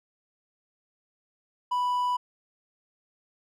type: tone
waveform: triangle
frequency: 987.8 Hz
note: B5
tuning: in tune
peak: -22 dBFS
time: 1.71-2.17 s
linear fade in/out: 10 ms
effects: none